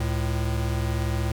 square tone pair together, 70 / 111.12 Hz, C#2 / A2, +18 / +18 cents, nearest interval minor sixth, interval 800 cents, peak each -27 dBFS, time 0-1.32 s, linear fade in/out 5 ms, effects none

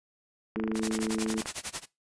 click train, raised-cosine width 0.5 ms, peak -20 dBFS, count 24, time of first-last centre 0.56-1.458 s, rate 25.6 Hz
harmonic tone, 110 Hz, A2, in tune, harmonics 2 / 3 / 4, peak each -30 / -34 / -36 dBFS, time 0.56-1.41 s, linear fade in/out 5 ms
white noise with tremolo, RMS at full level -32 dBFS, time 0.74-1.86 s, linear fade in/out 50 ms, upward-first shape sine, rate 11 Hz, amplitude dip 100%
effects noise-tail reverb RT60 0.2 s tail -19 dB re dry + resampled to 22050 Hz

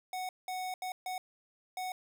square tone bursts at uneven times, 740 Hz, F#5, in tune, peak -36 dBFS, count 5, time 0.13-0.29 / 0.48-0.74 / 0.82-0.92 / 1.06-1.18 / 1.77-1.92 s, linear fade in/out 2 ms, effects none

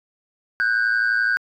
sine tone pair together, 1486.3 / 1598 Hz, F#6 / G6, +7 / +33 cents, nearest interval minor second, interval 126 cents, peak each -18 dBFS, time 0.6-1.37 s, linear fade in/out 0 ms, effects tanh soft clip ceiling -14 dBFS

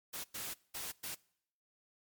white noise bursts at uneven times, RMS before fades -42 dBFS, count 4, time 0.13-0.24 / 0.34-0.54 / 0.74-0.92 / 1.03-1.15 s, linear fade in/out 10 ms, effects noise-tail reverb RT60 0.7 s tail -24 dB re dry + MP3 96 kbps

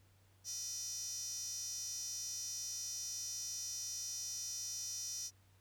square tone with high-pass filter, 277.2 Hz, C#4, in tune, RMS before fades -43 dBFS, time 0.44-5.31 s, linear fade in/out 50 ms, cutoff 5700 Hz, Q 9.6, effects added 96 Hz sine -66 dBFS peak until 5.6 s + pink hiss -72 dBFS RMS until 5.6 s

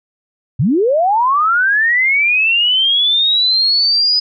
sine linear sweep, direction up, 103.83 to 5010 Hz, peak -10 dBFS, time 0.59-4.2 s, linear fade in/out 10 ms, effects none

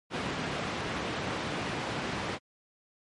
pink band-pass noise, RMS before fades -34 dBFS, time 0.1-2.39 s, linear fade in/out 50 ms, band 120 to 3300 Hz, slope 12 dB/octave, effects MP3 48 kbps

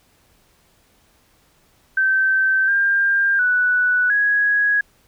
sine tone with pitch steps, 1548 / 1598 / 1482 / 1663 Hz, G6 / G6 / F#6 / G#6, -22 / +33 / +2 / +2 cents, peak -14 dBFS, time 1.97-4.81 s, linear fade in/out 5 ms, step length 710 ms, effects pink hiss -58 dBFS RMS until 5.07 s

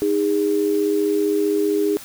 sine tone pair together, 312.2 / 407.5 Hz, D#4 / G#4, +6 / -33 cents, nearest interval perfect fourth, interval 461 cents, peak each -21 / -18 dBFS, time 0.02-1.97 s, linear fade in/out 0 ms, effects white hiss -39 dBFS RMS until 2.04 s

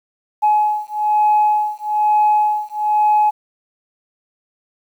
sine beating tone pair, 845 / 846.1 Hz, G#5 / G#5, +30 / +32 cents, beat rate 1.1 Hz, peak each -15 dBFS, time 0.42-3.31 s, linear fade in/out 20 ms, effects tanh soft clip ceiling -7 dBFS + 8-bit

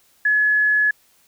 sine tone, 1701 Hz, G#6, 41 cents sharp, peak -14 dBFS, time 0.25-0.91 s, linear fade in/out 5 ms, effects white hiss -58 dBFS RMS until 1.27 s

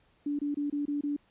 sine tone bursts, 289.8 Hz, D4, 23 cents flat, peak -28 dBFS, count 6, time 0.26-1.165 s, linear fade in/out 5 ms, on 130 ms, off 25 ms, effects pink hiss -67 dBFS RMS until 1.3 s + resampled to 8000 Hz

